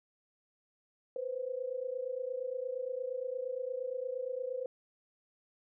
sine tone pair together, 493.9 / 522.5 Hz, B4 / C5, 0 / -2 cents, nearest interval minor second, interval 98 cents, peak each -38 / -37 dBFS, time 1.16-4.66 s, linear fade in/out 2 ms, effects none

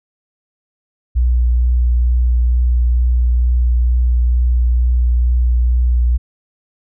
sine tone with vibrato, 60.6 Hz, B1, 32 cents flat, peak -10 dBFS, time 1.15-6.18 s, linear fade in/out 20 ms, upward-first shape triangle, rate 2.2 Hz, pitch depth 17 cents each way, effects none

